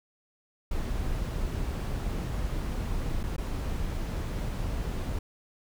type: noise with dropouts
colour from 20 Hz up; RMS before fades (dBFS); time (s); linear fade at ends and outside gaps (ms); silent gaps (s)
brown; -31; 0.71-5.19; 5; 3.232-3.236 / 3.365-3.38
effects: none